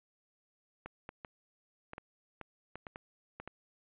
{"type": "clicks", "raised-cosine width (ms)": 0.5, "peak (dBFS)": -28, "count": 11, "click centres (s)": [0.86, 1.091, 1.248, 1.934, 1.981, 2.413, 2.756, 2.868, 2.959, 3.4, 3.476], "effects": ["resampled to 8000 Hz"]}